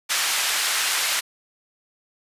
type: band-pass noise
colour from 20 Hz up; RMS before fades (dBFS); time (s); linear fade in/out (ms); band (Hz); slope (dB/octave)
pink; -23; 0.09-1.21; 20; 1500 to 12000; 12
effects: resampled to 32000 Hz